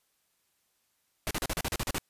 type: noise bursts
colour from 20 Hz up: pink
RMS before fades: -31 dBFS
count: 10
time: 1.27-1.983 s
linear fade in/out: 0 ms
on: 38 ms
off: 37 ms
effects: white hiss -74 dBFS RMS until 2.09 s + resampled to 32000 Hz